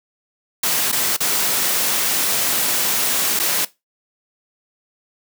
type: noise with dropouts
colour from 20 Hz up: white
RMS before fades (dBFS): -19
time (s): 0.63-3.65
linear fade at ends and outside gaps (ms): 5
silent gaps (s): 0.917-0.925 / 1.166-1.204 / 3.392-3.397
effects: noise-tail reverb RT60 0.2 s tail -18 dB re dry + high-pass 150 Hz 12 dB/octave